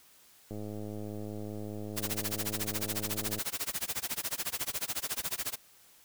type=click train; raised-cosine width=2 ms; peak=-28 dBFS; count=303; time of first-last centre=0.51-3.386 s; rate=105 Hz
type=noise with tremolo; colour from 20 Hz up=white; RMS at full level=-32 dBFS; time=1.96-5.56 s; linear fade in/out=20 ms; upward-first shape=sine; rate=14 Hz; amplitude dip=100%
effects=white hiss -60 dBFS RMS until 6.04 s